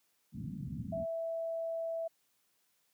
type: low-pass noise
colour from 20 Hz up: white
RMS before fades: -39 dBFS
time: 0.32-1.06 s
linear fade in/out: 50 ms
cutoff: 240 Hz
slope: 48 dB/octave
type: tone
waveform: sine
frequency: 659.3 Hz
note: E5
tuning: in tune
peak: -34 dBFS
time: 0.92-2.08 s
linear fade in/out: 10 ms
effects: white hiss -75 dBFS RMS until 2.93 s + high-pass 100 Hz 12 dB/octave